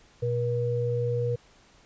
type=tone pair together; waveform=sine; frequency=120.32 / 480 Hz; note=B2 / B4; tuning=-45 / -49 cents; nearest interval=2 octaves; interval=2396 cents; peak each=-27 dBFS; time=0.22-1.36 s; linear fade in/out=10 ms; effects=pink hiss -58 dBFS RMS until 1.85 s + resampled to 16000 Hz